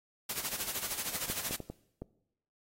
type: noise with tremolo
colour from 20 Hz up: white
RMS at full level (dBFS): -34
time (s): 0.29-1.56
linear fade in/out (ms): 5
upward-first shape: sine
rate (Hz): 13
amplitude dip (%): 70
type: clicks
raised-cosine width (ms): 2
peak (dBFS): -26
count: 5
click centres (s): 1.3 / 1.51 / 1.603 / 1.7 / 2.02
effects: noise-tail reverb RT60 0.8 s tail -20 dB re dry + AAC 48 kbps